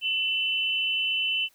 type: tone pair together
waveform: sine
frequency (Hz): 2683 / 3012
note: E7 / F#7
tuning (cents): +30 / +30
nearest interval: major second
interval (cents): 200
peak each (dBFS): -27 / -26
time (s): 0.01-1.49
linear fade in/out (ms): 50
effects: white hiss -63 dBFS RMS until 1.54 s